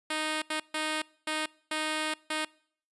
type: tone bursts at uneven times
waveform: 5% pulse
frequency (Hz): 310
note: D#4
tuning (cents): -6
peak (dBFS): -18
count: 6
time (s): 0.1-0.42 / 0.5-0.6 / 0.74-1.02 / 1.27-1.46 / 1.71-2.14 / 2.3-2.45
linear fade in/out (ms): 5
effects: noise-tail reverb RT60 0.6 s tail -25 dB re dry + resampled to 24000 Hz